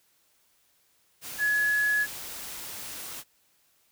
sine tone in noise, 1692 Hz, G#6, 32 cents sharp, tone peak -22 dBFS, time 1.38-2.07 s, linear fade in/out 50 ms, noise white, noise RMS -39 dBFS, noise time 1.21-3.24 s, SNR +14 dB, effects white hiss -67 dBFS RMS until 3.91 s

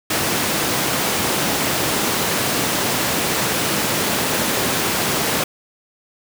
pink high-pass noise, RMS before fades -20 dBFS, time 0.1-5.44 s, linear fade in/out 5 ms, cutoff 160 Hz, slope 12 dB/octave, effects none

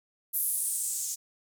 violet noise with band-pass filter sweep, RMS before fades -31 dBFS, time 0.33-1.16 s, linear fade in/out 20 ms, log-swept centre 12000 to 6500 Hz, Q 3.3, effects none

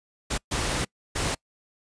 pink noise bursts at uneven times, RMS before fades -27 dBFS, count 3, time 0.3-0.38 / 0.51-0.85 / 1.15-1.35 s, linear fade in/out 10 ms, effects noise-tail reverb RT60 0.1 s tail -26 dB re dry + resampled to 22050 Hz

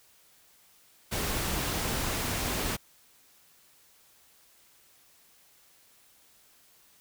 pink noise, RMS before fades -31 dBFS, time 1.11-2.77 s, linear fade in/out 20 ms, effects white hiss -61 dBFS RMS until 7 s

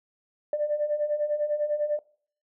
sine beating tone pair, 587.3 / 597.3 Hz, D5 / D5, 0 / +29 cents, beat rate 10 Hz, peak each -29 / -25 dBFS, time 0.53-1.99 s, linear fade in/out 2 ms, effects noise-tail reverb RT60 0.5 s tail -20 dB re dry + tanh soft clip ceiling -17 dBFS

